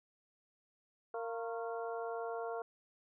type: harmonic tone with a mistuned harmonic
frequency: 230.5 Hz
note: A#3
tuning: 19 cents flat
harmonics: 2 / 3 / 4 / 5 / 6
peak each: -40 / -42 / -49 / -49 / -49 dBFS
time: 1.14-2.62 s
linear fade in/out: 2 ms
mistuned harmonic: 5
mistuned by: -83 cents
effects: none